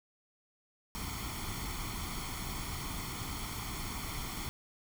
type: noise with comb filter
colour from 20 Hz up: pink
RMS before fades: -39 dBFS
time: 0.95-4.49 s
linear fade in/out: 0 ms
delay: 0.91 ms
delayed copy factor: +0.7
effects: none